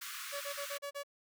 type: high-pass noise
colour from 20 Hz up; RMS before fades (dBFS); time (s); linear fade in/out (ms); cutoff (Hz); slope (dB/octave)
pink; -44; 0.01-0.78; 10; 1100; 96
type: tone bursts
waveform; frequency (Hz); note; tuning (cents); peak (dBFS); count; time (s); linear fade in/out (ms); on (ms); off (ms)
sawtooth; 568; C#5; +42; -35; 6; 0.32-1.035; 20; 90; 35
effects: none